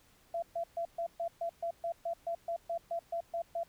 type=tone bursts; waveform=sine; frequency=677 Hz; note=E5; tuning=46 cents sharp; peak=-32 dBFS; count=16; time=0.34-3.634 s; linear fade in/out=5 ms; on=84 ms; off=130 ms; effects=pink hiss -65 dBFS RMS until 3.68 s